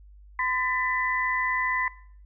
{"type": "tone cluster", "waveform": "sine", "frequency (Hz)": [1022, 1779, 1994], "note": ["C6", "A6", "B6"], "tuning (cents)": [-41, 19, 16], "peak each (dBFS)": [-27, -32, -27], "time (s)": [0.39, 1.88], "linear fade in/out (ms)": 2, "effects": ["noise-tail reverb RT60 0.6 s tail -21 dB re dry", "added 50 Hz sine -47 dBFS peak until 2.25 s"]}